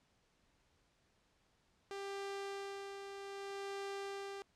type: tone with tremolo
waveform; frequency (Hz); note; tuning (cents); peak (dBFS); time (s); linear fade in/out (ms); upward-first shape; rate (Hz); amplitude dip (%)
sawtooth; 395.9; G4; +17; -37; 1.91-4.42; 0; sine; 0.64; 45
effects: pink hiss -75 dBFS RMS until 4.55 s + low-pass 7000 Hz 12 dB/octave